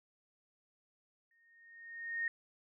sine tone with exponential growth, 1849 Hz, A#6, 15 cents flat, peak -31 dBFS, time 1.31-2.28 s, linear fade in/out 2 ms, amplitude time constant 210 ms, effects none

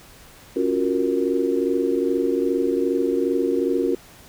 sine chord, Gb major seventh, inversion second, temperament equal with one note detuned, 277.2 / 349.2 / 371.7 / 466.2 Hz, Db4 / F4 / Gb4 / Bb4, 0 / 0 / +8 / 0 cents, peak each -24 dBFS, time 0.56-3.95 s, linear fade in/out 5 ms, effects pink hiss -47 dBFS RMS until 4.28 s

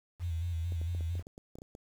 sine tone with vibrato, 84.6 Hz, E2, 45 cents sharp, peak -31 dBFS, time 0.19-1.23 s, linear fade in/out 50 ms, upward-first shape square, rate 4.4 Hz, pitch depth 50 cents each way
clicks, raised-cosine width 2 ms, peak -34 dBFS, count 12, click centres 0.722 / 0.815 / 0.949 / 1.008 / 1.154 / 1.195 / 1.269 / 1.379 / 1.555 / 1.586 / 1.619 / 1.751 s
effects 9-bit

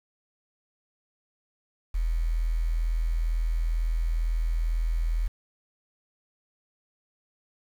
sine tone with quantisation, 41.07 Hz, E1, 6 cents flat, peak -23 dBFS, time 1.94-5.28 s, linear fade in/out 10 ms, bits 8, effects none

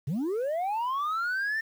sine linear sweep, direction up, 120 to 1813 Hz, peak -24 dBFS, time 0.07-1.61 s, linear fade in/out 10 ms, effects tanh soft clip ceiling -26 dBFS + 9-bit

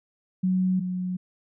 sine tone pair in turn, 185.2 / 182.54 Hz, F#3 / F#3, +2 / -23 cents, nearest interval unison, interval 25 cents, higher first, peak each -20 / -26 dBFS, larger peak first, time 0.43-0.8 / 0.8-1.17 s, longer neither, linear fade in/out 10 ms, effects none

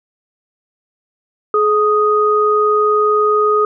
sine tone pair together, 424 / 1244.5 Hz, G#4 / D#6, +36 / 0 cents, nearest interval octave + perfect fifth, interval 1864 cents, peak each -13 dBFS, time 1.54-3.65 s, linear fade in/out 2 ms, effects none

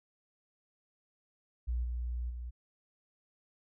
sine tone with level steps, 60.2 Hz, B1, 44 cents flat, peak -30 / -33 / -38 dBFS, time 1.67-2.51 s, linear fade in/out 20 ms, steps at 1.83 / 2.29 s, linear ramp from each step 20 ms, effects none

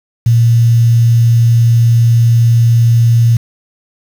sine tone with quantisation, 116.54 Hz, A#2, in tune, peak -5 dBFS, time 0.26-3.37 s, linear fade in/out 5 ms, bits 5, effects none

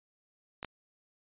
clicks, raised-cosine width 0.3 ms, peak -22 dBFS, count 2, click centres 0.629 / 0.647 s, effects resampled to 8000 Hz

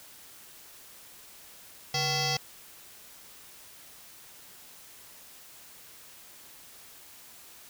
sine tone with frequency modulation, 2637 Hz, E7, in tune, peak -23 dBFS, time 1.94-2.37 s, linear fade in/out 5 ms, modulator 624 Hz, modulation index 4.8, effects tanh soft clip ceiling -25 dBFS + white hiss -51 dBFS RMS until 7.69 s

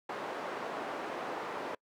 white band-pass noise, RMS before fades -39 dBFS, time 0.09-1.75 s, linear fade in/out 5 ms, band 320 to 970 Hz, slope 12 dB/octave, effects noise-tail reverb RT60 0.1 s tail -26 dB re dry

